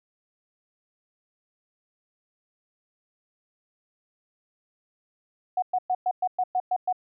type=tone bursts; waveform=sine; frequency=735 Hz; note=F#5; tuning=12 cents flat; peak=-21 dBFS; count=9; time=5.57-6.927 s; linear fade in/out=5 ms; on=53 ms; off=110 ms; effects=none